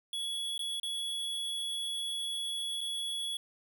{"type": "tone with dropouts", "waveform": "square", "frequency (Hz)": 3373, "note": "G#7", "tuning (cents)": 26, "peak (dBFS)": -34, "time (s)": [0.13, 3.37], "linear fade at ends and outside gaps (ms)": 2, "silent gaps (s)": [[0.579, 0.592], [0.799, 0.831], [2.808, 2.812]], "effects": []}